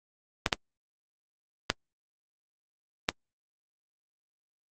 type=clicks; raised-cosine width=0.2 ms; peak=-5 dBFS; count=4; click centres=0.462 / 0.528 / 1.701 / 3.089 s; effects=Opus 32 kbps